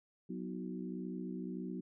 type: harmonic tone with a mistuned harmonic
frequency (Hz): 61.74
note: B1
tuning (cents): 0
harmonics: 3 / 4 / 5 / 6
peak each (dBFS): -42 / -44 / -46 / -48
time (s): 0.29-1.81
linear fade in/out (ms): 10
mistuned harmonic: 5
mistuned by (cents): +43
effects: none